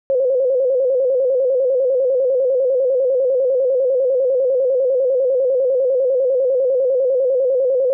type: tone with vibrato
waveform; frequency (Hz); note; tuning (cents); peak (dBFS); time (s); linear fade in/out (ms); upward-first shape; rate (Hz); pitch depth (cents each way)
sine; 520; C5; -11; -13; 0.1-7.93; 0; square; 10; 72
effects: none